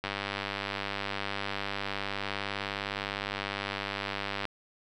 click train, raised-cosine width 0.3 ms, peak -16 dBFS, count 441, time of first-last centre 0.04-4.453 s, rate 99.7 Hz, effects none

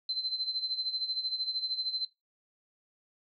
sine tone with tremolo, 4081 Hz, C8, 44 cents flat, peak -28 dBFS, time 0.09-2.05 s, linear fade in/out 2 ms, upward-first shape sine, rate 13 Hz, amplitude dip 75%, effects noise-tail reverb RT60 0.2 s tail -19 dB re dry

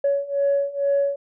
sine beating tone pair, 560 / 562.2 Hz, C#5 / C#5, +18 / +24 cents, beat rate 2.2 Hz, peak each -22 / -20 dBFS, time 0.04-1.16 s, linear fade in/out 5 ms, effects tanh soft clip ceiling -13 dBFS

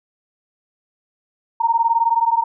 sine beating tone pair, 914 / 933 Hz, A#5 / A#5, -34 / +1 cents, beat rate 19 Hz, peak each -17 dBFS, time 1.6-2.44 s, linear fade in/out 10 ms, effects none

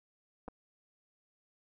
clicks, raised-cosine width 1 ms, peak -30 dBFS, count 2, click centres 0.48 / 0.484 s, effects none

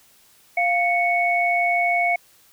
sine tone pair together, 698.3 / 2217 Hz, F5 / C#7, 0 / 0 cents, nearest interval octave + minor sixth, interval 2000 cents, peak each -20 dBFS, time 0.57-2.16 s, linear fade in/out 5 ms, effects white hiss -55 dBFS RMS until 2.52 s

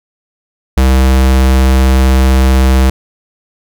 square tone, 65.41 Hz, C2, in tune, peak -6 dBFS, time 0.77-2.9 s, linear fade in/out 5 ms, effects none

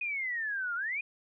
sine exponential two-way sweep, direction down then up, 2500 to 1374 to 2500 Hz, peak -31 dBFS, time 0.01-1.01 s, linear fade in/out 5 ms, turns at 0.75 s, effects none

